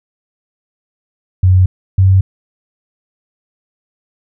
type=tone pair in turn; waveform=sine; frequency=92.5 / 95.1 Hz; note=F#2 / F#2; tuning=0 / +48 cents; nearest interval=unison; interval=48 cents; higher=second; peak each=-5 dBFS; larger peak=neither; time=1.43-1.66 / 1.98-2.21 s; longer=neither; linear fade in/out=5 ms; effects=none